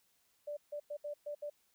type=tone bursts at uneven times; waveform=sine; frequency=587.3 Hz; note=D5; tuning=in tune; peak=-38 dBFS; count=6; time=0.47-0.57 / 0.72-0.8 / 0.9-0.97 / 1.04-1.14 / 1.26-1.35 / 1.42-1.5 s; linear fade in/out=10 ms; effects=white hiss -74 dBFS RMS until 1.74 s